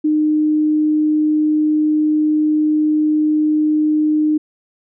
sine tone, 305.5 Hz, D#4, 32 cents flat, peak -12 dBFS, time 0.04-4.38 s, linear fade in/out 10 ms, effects none

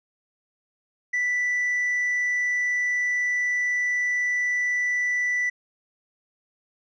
triangle tone with tanh clipping, 1974 Hz, B6, 1 cent flat, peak -22 dBFS, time 1.13-5.5 s, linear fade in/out 10 ms, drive 6 dB, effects none

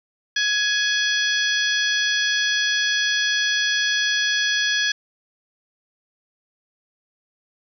harmonic tone with a mistuned harmonic, 837 Hz, G#5, 13 cents sharp, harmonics 2 / 3 / 4 / 5 / 6 / 7, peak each -21 / -31 / -24 / -30 / -29 / -31 dBFS, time 0.36-4.92 s, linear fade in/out 5 ms, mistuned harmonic 5, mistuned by +77 cents, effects 9-bit

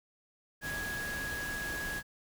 sine tone in noise, 1661.2 Hz, G#6, in tune, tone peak -36 dBFS, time 0.61-2.03 s, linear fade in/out 50 ms, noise pink, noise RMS -41 dBFS, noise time 0.61-2.03 s, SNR +2 dB, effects none

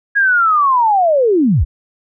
sine linear sweep, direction down, 1661.2 to 43.09 Hz, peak -9 dBFS, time 0.15-1.65 s, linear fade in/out 20 ms, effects none

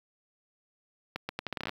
accelerating click train, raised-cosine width 0.3 ms, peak -17 dBFS, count 12, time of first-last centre 1.16-1.693 s, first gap 130 ms, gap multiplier 0.77, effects high-pass 60 Hz 12 dB/octave + 8-bit

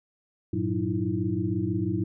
sine tone cluster, 98.8 / 115 / 184 / 308.9 / 335 Hz, G2 / A#2 / F#3 / D#4 / E4, +14 / -23 / -9 / -12 / +28 cents, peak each -31 dBFS, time 0.53-2.04 s, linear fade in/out 5 ms, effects none

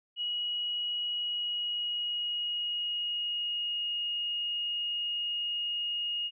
sine tone with pitch glide, 2907 to 2864 Hz, F#7 to F7, -31 to +43 cents, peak -30 dBFS, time 0.16-6.31 s, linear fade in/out 50 ms, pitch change -26 cents, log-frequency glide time 1.09-3.99 s, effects none

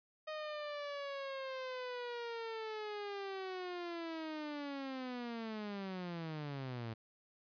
sawtooth linear sweep, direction down, 622.3 to 109.3 Hz, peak -37 dBFS, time 0.27-6.94 s, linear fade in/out 10 ms, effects resampled to 11025 Hz

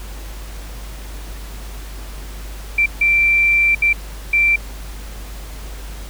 sine tone bursts at uneven times, 2349 Hz, D7, in tune, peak -11 dBFS, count 4, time 2.78-2.86 / 3.01-3.75 / 3.82-3.93 / 4.33-4.56 s, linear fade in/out 5 ms, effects added 50 Hz sine -29 dBFS peak until 6.09 s + pink hiss -38 dBFS RMS until 6.09 s

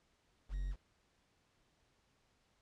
triangle tone with quantisation, 45.86 Hz, F#1, 15 cents flat, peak -34 dBFS, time 0.49-0.76 s, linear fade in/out 50 ms, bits 10, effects pink hiss -75 dBFS RMS until 2.61 s + low-pass 7000 Hz 12 dB/octave

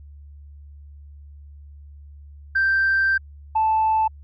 sine tone pair in turn, 1568 / 877 Hz, G6 / A5, 0 / -6 cents, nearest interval minor seventh, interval 1006 cents, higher first, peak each -15 dBFS, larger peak neither, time 2.55-3.18 / 3.55-4.08 s, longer first, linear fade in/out 10 ms, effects tanh soft clip ceiling -13 dBFS + added 72 Hz sine -40 dBFS peak until 4.23 s

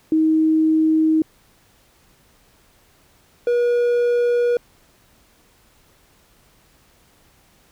sine / triangle tone pair in turn, 315.9 / 481.2 Hz, D#4 / B4, +26 / -45 cents, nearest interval perfect fifth, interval 729 cents, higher second, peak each -13 dBFS, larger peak neither, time 0.12-1.22 / 3.47-4.57 s, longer neither, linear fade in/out 2 ms, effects pink hiss -56 dBFS RMS until 7.71 s

